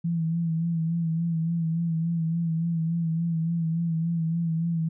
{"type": "tone with vibrato", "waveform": "sine", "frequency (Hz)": 165.5, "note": "E3", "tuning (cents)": 7, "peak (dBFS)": -23, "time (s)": [0.04, 4.89], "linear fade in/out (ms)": 10, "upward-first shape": "sine", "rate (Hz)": 3.5, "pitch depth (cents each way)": 45, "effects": []}